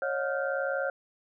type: tone cluster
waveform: sine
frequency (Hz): 548 / 608 / 720 / 1402 / 1546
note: C#5 / D#5 / F#5 / F6 / G6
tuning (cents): -20 / -40 / -47 / +6 / -24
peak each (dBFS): -30 / -37 / -37 / -34 / -37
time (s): 0.02-0.9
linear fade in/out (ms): 2
effects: none